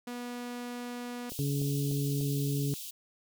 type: tone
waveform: sawtooth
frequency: 243.3 Hz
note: B3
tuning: 26 cents flat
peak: -33 dBFS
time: 0.07-1.3 s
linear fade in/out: 5 ms
type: high-pass noise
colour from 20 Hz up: white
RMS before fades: -42 dBFS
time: 1.29-2.91 s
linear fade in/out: 10 ms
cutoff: 2800 Hz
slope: 48 dB/octave
type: click train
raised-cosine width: 2 ms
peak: -30 dBFS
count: 4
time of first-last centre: 1.32-2.21 s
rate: 3.37 Hz
type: harmonic tone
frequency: 141.3 Hz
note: C#3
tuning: 34 cents sharp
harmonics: 1 / 2 / 3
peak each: -29 / -35 / -39 dBFS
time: 1.39-2.74 s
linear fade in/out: 0 ms
effects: none